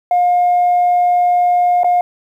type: tone with dropouts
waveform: sine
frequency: 712 Hz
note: F5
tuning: 33 cents sharp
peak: -8 dBFS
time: 0.11-2.01 s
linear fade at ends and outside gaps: 2 ms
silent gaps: 1.834-1.844 s
effects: tanh soft clip ceiling -7 dBFS + 8-bit